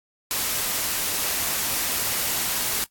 white noise, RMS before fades -25 dBFS, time 0.31-2.84 s, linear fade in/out 0 ms, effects noise-tail reverb RT60 0.1 s tail -17 dB re dry + AAC 64 kbps

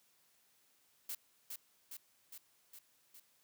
blue noise with echo, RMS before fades -42 dBFS, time 1.09-1.15 s, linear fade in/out 5 ms, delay 410 ms, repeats 5, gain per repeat -3 dB, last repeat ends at 3.2 s, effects white hiss -72 dBFS RMS until 3.43 s + high-pass 80 Hz 12 dB/octave

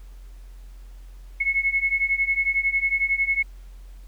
sine beating tone pair, 2183 / 2194 Hz, C#7 / C#7, -27 / -18 cents, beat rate 11 Hz, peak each -24 / -22 dBFS, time 1.4-3.43 s, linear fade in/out 10 ms, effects added 44 Hz sine -39 dBFS peak until 4.07 s + pink hiss -59 dBFS RMS until 4.07 s

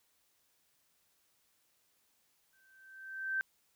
sine tone with exponential growth, 1555 Hz, G6, 14 cents flat, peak -29 dBFS, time 2.53-3.41 s, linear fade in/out 0 ms, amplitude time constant 190 ms, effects white hiss -74 dBFS RMS until 3.75 s

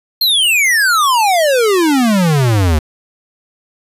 square exponential sweep, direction down, 4299 to 73.42 Hz, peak -10 dBFS, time 0.21-2.79 s, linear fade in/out 5 ms, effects resampled to 32000 Hz

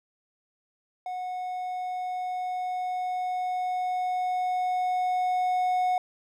triangle tone with level ramp, 732 Hz, F#5, 19 cents flat, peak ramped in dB -29 to -20 dBFS, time 1.06-5.98 s, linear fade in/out 2 ms, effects none

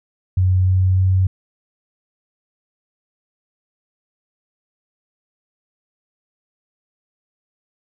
sine tone with pitch steps, 92.5 / 93.14 / 93.79 Hz, F#2 / F#2 / F#2, 0 / +12 / +24 cents, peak -12 dBFS, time 0.37-1.27 s, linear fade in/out 5 ms, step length 300 ms, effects none

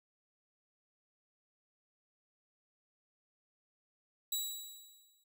15% pulse tone with exponential decay, 3896 Hz, B7, 24 cents flat, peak -25 dBFS, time 4.32-5.24 s, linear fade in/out 5 ms, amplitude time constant 200 ms, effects none

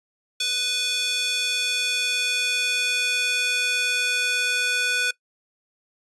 square tone with high-pass filter sweep, 494.1 Hz, B4, 1 cent sharp, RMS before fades -23 dBFS, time 0.4-5.11 s, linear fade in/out 5 ms, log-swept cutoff 3300 to 1900 Hz, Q 2.2, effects noise-tail reverb RT60 0.1 s tail -21 dB re dry + resampled to 24000 Hz

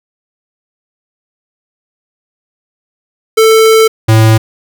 square tone pair in turn, 443.1 / 110.78 Hz, A4 / A2, +12 / +12 cents, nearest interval 2 octaves, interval 2400 cents, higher first, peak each -4 dBFS, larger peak neither, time 3.37-3.88 / 4.08-4.38 s, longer first, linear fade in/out 10 ms, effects none

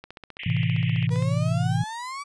click train, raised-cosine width 0.3 ms, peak -24 dBFS, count 19, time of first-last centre 0.04-1.224 s, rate 15.2 Hz
white band-pass noise, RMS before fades -36 dBFS, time 0.39-1.07 s, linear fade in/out 5 ms, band 1900 to 3100 Hz, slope 96 dB/octave
sine chord, A minor, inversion none, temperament equal, 110 / 130.81 / 164.81 Hz, A2 / C3 / E3, 0 / 0 / 0 cents, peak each -25 dBFS, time 0.46-1.84 s, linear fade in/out 5 ms
35% pulse exponential sweep, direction up, 474 to 1163 Hz, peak -30 dBFS, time 1.1-2.24 s, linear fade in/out 20 ms
effects resampled to 22050 Hz

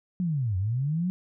sine linear two-way sweep, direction down then up, 187.3 to 89 to 187.3 Hz, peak -24 dBFS, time 0.2-1.1 s, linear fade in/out 0 ms, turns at 0.57 s, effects none

